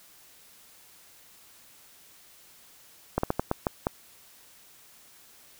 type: slowing click train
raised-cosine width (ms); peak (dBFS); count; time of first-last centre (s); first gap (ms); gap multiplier
1; -10; 7; 3.18-3.869; 54; 1.3
effects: white hiss -55 dBFS RMS until 5.59 s